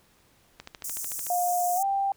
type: click train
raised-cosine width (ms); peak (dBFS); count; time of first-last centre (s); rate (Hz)
0.2; -22; 10; 0.6-1.267; 13.5
type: high-pass noise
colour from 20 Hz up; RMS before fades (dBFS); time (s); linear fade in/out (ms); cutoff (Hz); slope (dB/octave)
pink; -34; 0.84-1.83; 5; 6200; 48
type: tone with pitch glide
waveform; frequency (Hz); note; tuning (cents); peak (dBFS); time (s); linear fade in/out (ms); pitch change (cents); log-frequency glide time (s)
sine; 710 to 787.8; F5 to G5; +28 to +8; -23; 1.3-2.12; 2; +180; 1.75-1.82
effects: pink hiss -62 dBFS RMS until 2.16 s